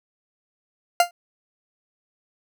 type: tone with exponential decay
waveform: 40% pulse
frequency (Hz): 698.5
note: F5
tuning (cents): 0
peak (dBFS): -9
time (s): 1-1.11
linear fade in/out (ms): 2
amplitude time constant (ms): 22
effects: none